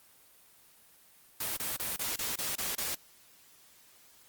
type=noise bursts; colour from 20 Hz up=white; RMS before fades=-34 dBFS; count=8; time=1.4-2.949 s; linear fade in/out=5 ms; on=170 ms; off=27 ms; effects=white hiss -60 dBFS RMS until 4.28 s + Opus 24 kbps